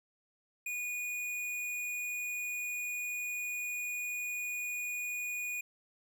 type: tone with hard clipping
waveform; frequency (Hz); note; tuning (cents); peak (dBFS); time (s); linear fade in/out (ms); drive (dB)
sine; 2457; D#7; -22; -36; 0.66-5.61; 5; 16
effects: none